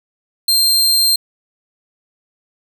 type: tone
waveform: sawtooth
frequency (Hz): 4174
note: C8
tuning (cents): -5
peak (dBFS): -8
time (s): 0.48-1.16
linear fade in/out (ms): 5
effects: none